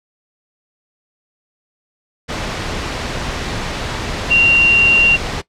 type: tone in noise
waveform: sine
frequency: 2763 Hz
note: F7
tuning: 19 cents flat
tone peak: -7 dBFS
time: 4.3-5.17 s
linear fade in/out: 20 ms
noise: pink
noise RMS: -22 dBFS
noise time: 2.28-5.42 s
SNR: +12 dB
effects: noise-tail reverb RT60 0.1 s tail -18 dB re dry + low-pass 5000 Hz 12 dB/octave